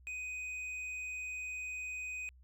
sine tone with hard clipping, 2500 Hz, D#7, 8 cents sharp, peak -40 dBFS, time 0.07-2.29 s, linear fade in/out 0 ms, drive 5 dB, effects added 63 Hz sine -57 dBFS peak until 2.43 s

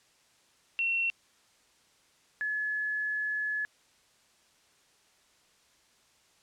sine tone pair in turn, 2719 / 1708.1 Hz, F7 / G#6, -47 / +48 cents, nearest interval minor sixth, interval 805 cents, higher first, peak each -26 / -29 dBFS, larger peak first, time 0.79-1.1 / 2.41-3.65 s, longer second, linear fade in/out 0 ms, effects white hiss -65 dBFS RMS until 6.42 s + low-pass 8000 Hz 12 dB/octave

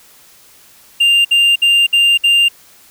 triangle tone bursts, 2794 Hz, F7, in tune, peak -6 dBFS, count 5, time 1-2.486 s, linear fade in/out 10 ms, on 250 ms, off 59 ms, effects white hiss -45 dBFS RMS until 2.9 s

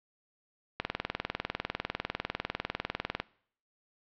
click train, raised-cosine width 0.3 ms, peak -14 dBFS, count 49, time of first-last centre 0.8-3.2 s, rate 20 Hz, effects noise-tail reverb RT60 0.6 s tail -22 dB re dry + low-pass 4000 Hz 12 dB/octave

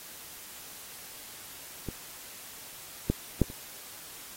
clicks, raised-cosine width 3 ms, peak -21 / -11 / -8 / -30 dBFS, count 4, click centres 1.887 / 3.1 / 3.417 / 3.501 s, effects white hiss -46 dBFS RMS until 4.36 s + AAC 48 kbps

